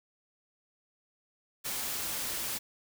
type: noise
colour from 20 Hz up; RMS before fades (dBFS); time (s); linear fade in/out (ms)
white; -35; 1.64-2.59; 20
effects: none